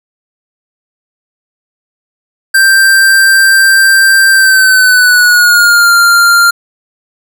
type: tone with pitch glide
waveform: square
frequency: 1573 to 1393.3 Hz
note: G6 to F6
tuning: +6 to -4 cents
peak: -4 dBFS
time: 2.54-6.51 s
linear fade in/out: 10 ms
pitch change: -210 cents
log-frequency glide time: 4.32-5.92 s
effects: none